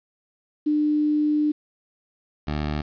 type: tone pair in turn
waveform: sine / 15% pulse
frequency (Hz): 300 / 75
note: D4 / D2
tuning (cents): +37 / +37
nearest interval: 2 octaves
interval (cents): 2400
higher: first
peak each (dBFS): -18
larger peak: neither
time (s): 0.66-1.52 / 2.47-2.82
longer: first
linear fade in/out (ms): 10
effects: resampled to 11025 Hz + 9-bit